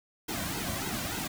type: noise with flanger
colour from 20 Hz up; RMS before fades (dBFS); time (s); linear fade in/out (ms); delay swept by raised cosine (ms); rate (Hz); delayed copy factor
pink; -34; 0.28-1.28; 10; 1.7 to 2.38; 3.4; -0.8
effects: none